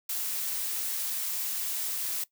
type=noise; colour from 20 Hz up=blue; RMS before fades=-32 dBFS; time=0.09-2.24 s; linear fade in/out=5 ms; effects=noise-tail reverb RT60 0.1 s tail -18 dB re dry